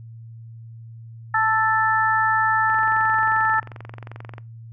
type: harmonic tone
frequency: 440 Hz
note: A4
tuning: in tune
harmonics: 2 / 3 / 4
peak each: -21 / -21 / -21 dBFS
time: 1.34-3.6 s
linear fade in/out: 5 ms
type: click train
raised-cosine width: 0.5 ms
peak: -22 dBFS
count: 39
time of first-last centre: 2.7-4.381 s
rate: 22.6 Hz
effects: noise-tail reverb RT60 0.3 s tail -23 dB re dry + added 114 Hz sine -37 dBFS peak until 4.72 s